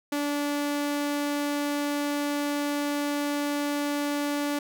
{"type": "tone", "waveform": "sawtooth", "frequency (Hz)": 289.7, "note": "D4", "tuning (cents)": -24, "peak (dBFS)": -22, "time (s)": [0.12, 4.59], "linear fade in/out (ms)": 5, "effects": []}